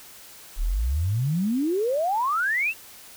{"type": "exponential sweep", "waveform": "sine", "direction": "up", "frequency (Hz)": [33.28, 2802], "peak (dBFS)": -21, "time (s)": [0.56, 2.74], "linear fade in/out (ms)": 50, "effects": ["white hiss -46 dBFS RMS until 3.16 s"]}